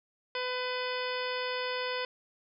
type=harmonic tone with a mistuned harmonic; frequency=502 Hz; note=B4; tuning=28 cents sharp; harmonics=1 / 2 / 3 / 4 / 5 / 6 / 7 / 9 / 10; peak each=-35 / -38 / -40 / -41 / -42 / -43 / -43 / -45 / -45 dBFS; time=0.35-2.05 s; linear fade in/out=2 ms; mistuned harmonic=9; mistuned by=-43 cents; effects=none